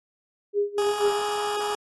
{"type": "tone with tremolo", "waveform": "sine", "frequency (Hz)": 408.2, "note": "G#4", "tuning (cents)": -30, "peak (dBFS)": -19, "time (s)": [0.53, 1.24], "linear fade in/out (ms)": 50, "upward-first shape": "sine", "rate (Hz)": 4.1, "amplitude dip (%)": 90}
{"type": "tone", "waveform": "20% pulse", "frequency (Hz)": 415.3, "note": "G#4", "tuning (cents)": 0, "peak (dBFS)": -21, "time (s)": [0.78, 1.75], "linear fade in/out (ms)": 2}
{"effects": ["AAC 32 kbps"]}